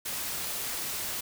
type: noise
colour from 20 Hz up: white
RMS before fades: -34 dBFS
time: 0.05-1.21 s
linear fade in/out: 10 ms
effects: none